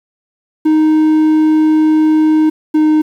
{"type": "tone pair in turn", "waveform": "triangle", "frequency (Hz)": [311.1, 308.4], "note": ["D#4", "D#4"], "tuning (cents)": [0, -15], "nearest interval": "unison", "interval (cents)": 15, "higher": "first", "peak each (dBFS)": -5, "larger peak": "neither", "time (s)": [[0.65, 2.5], [2.74, 3.02]], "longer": "first", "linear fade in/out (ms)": 10, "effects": ["7-bit"]}